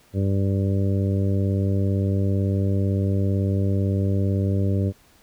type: harmonic tone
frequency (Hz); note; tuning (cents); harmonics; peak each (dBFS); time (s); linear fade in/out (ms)
97.9; G2; -2; 1 / 2 / 3 / 4 / 5 / 6; -20 / -26 / -30 / -32 / -34 / -36; 0.13-4.93; 50
effects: pink hiss -56 dBFS RMS until 5.22 s